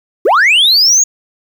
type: linear sweep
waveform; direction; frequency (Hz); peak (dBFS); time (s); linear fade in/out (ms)
sine; up; 311.1 to 6770; -3; 0.25-1.04; 10
effects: tanh soft clip ceiling -5 dBFS + 7-bit